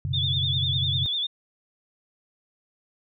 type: chord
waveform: sine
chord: F# suspended fourth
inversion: none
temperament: just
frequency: 92.5 / 123.33 / 138.75 Hz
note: F#2 / B2 / C#3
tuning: 0 / -2 / +2 cents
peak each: -29 / -31 / -29 dBFS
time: 0.05-1.06 s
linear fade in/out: 0 ms
type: tone with vibrato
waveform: sine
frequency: 3515 Hz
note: A7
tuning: 2 cents flat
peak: -24 dBFS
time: 0.13-1.27 s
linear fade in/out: 10 ms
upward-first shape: sine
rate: 10 Hz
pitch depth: 74 cents each way
effects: none